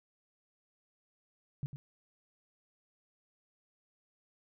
sine tone with echo, 140 Hz, C#3, 18 cents sharp, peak -32 dBFS, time 1.63-1.66 s, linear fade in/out 0 ms, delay 100 ms, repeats 1, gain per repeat -9 dB, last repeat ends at 1.76 s, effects none

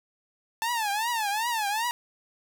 sawtooth tone with vibrato, 880 Hz, A5, in tune, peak -22 dBFS, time 0.62-1.91 s, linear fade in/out 0 ms, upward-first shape triangle, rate 2.6 Hz, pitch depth 190 cents each way, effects none

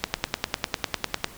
click train, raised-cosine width 0.2 ms, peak -4 dBFS, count 13, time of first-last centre 0.04-1.244 s, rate 9.97 Hz, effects pink hiss -46 dBFS RMS until 1.37 s

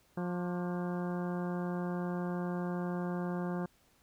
harmonic tone with a mistuned harmonic, 177.5 Hz, F3, 28 cents sharp, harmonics 1 / 2 / 3 / 4 / 5 / 6 / 7 / 8 / 9, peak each -34 / -40 / -44 / -46 / -48 / -50 / -51 / -52 / -53 dBFS, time 0.17-3.66 s, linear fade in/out 5 ms, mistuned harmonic 7, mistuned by -90 cents, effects pink hiss -68 dBFS RMS until 4.02 s

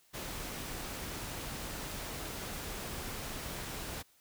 pink noise, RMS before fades -41 dBFS, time 0.13-4.03 s, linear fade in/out 20 ms, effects white hiss -67 dBFS RMS until 4.2 s

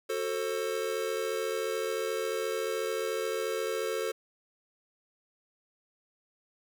square chord, F# diminished, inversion none, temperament just, 370 / 444 / 532.8 Hz, F#4 / A4 / C5, 0 / +16 / +31 cents, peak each -38 / -33 / -36 dBFS, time 0.09-4.12 s, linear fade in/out 10 ms, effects none

